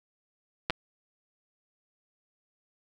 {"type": "clicks", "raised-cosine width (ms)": 0.3, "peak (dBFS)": [-11, -13], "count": 2, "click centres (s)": [0.699, 0.705], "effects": []}